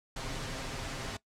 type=noise with comb filter; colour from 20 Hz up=pink; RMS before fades=-38 dBFS; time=0.16-1.17 s; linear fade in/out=5 ms; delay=7.5 ms; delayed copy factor=+0.55; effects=noise-tail reverb RT60 0.1 s tail -18 dB re dry + low-pass 7000 Hz 12 dB/octave